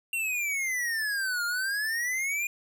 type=exponential two-way sweep; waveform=square; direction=down then up; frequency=2764 to 1396.9 to 2445 Hz; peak=-28 dBFS; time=0.13-2.47 s; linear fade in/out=2 ms; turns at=1.45 s; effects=none